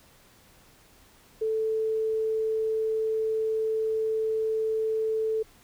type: tone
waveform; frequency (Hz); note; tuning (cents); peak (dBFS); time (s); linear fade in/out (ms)
sine; 440; A4; 0; -24; 1.41-5.43; 10
effects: pink hiss -57 dBFS RMS until 5.63 s